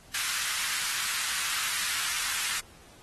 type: high-pass noise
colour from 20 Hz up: pink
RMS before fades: -31 dBFS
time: 0.14-2.6 s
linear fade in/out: 5 ms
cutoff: 1300 Hz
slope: 24 dB/octave
effects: pink hiss -55 dBFS RMS until 3.02 s + AAC 32 kbps